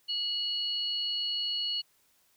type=tone pair together; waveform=sine; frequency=2910 / 4363 Hz; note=F#7 / C#8; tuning=-29 / -28 cents; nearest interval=perfect fifth; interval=701 cents; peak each=-32 / -32 dBFS; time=0.08-1.82 s; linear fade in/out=20 ms; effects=white hiss -68 dBFS RMS until 2.36 s